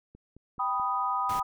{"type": "click train", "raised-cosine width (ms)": 3, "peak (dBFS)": -37, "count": 4, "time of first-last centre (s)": [0.15, 0.798], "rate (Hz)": 4.63}
{"type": "chord", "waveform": "sine", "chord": "G augmented", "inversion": "none", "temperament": "equal", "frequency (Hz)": [784, 987.8, 1244.5], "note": ["G5", "B5", "D#6"], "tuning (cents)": [0, 0, 0], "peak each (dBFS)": [-33, -30, -29], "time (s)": [0.59, 1.43], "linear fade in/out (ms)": 10}
{"type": "noise", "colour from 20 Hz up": "pink", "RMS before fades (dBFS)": -40, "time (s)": [1.29, 1.4], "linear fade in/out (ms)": 5}
{"effects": []}